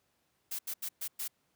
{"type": "noise bursts at uneven times", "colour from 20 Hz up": "blue", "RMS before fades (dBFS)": -37, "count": 5, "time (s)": [[0.51, 0.59], [0.67, 0.74], [0.82, 0.89], [1.01, 1.08], [1.19, 1.28]], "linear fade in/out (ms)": 10, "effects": ["pink hiss -75 dBFS RMS until 1.55 s", "high-pass 100 Hz 12 dB/octave"]}